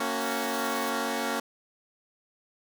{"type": "chord", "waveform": "10% pulse", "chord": "F# major", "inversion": "first", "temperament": "equal with one note detuned", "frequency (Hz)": [230.5, 277.2, 370], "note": ["A#3", "C#4", "F#4"], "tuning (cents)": [-19, 0, 0], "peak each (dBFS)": [-23, -23, -27], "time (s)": [0, 1.4], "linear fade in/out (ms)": 5}
{"type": "noise with tremolo", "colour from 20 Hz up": "blue", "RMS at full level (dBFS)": -41, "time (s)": [0.2, 0.91], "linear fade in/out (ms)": 20, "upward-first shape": "sine", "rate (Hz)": 18, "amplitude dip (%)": 45}
{"effects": []}